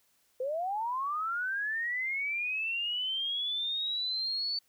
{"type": "linear sweep", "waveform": "sine", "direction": "up", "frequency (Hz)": [493.9, 4508], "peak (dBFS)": -30, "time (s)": [0.4, 4.59], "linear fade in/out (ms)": 5, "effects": ["white hiss -70 dBFS RMS until 4.68 s"]}